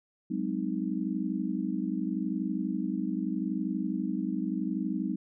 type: chord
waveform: sine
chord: Ab dominant seventh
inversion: third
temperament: just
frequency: 186.89 / 207.7 / 259.6 / 311.5 Hz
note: Gb3 / Ab3 / C4 / Eb4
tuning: +18 / 0 / -13 / +2 cents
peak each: -34 dBFS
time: 0.3-5.16 s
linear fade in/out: 10 ms
effects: none